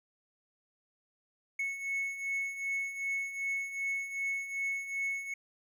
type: beating tone pair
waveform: triangle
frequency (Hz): 2200 / 2202.6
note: C#7 / C#7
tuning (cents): -14 / -12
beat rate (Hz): 2.6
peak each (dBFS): -38 / -32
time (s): 1.59-5.34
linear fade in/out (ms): 5
effects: none